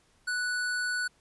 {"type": "tone", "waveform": "square", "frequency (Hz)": 1480, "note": "F#6", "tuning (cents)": 0, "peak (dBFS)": -29, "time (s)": [0.27, 1.08], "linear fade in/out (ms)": 10, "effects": ["pink hiss -66 dBFS RMS until 1.2 s", "resampled to 24000 Hz"]}